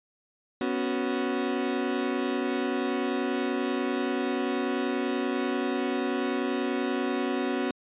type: chord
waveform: 35% pulse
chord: B suspended second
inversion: none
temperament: equal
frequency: 246.9 / 277.2 / 370 Hz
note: B3 / C#4 / F#4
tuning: 0 / 0 / 0 cents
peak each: -29 dBFS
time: 0.61-7.71 s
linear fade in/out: 2 ms
effects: resampled to 8000 Hz